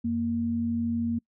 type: tone pair together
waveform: sine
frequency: 91.92 / 233.1 Hz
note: F#2 / A#3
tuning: -11 / 0 cents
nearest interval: octave + major third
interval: 1611 cents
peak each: -35 / -25 dBFS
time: 0.04-1.19 s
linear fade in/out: 10 ms
effects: noise-tail reverb RT60 0.1 s tail -26 dB re dry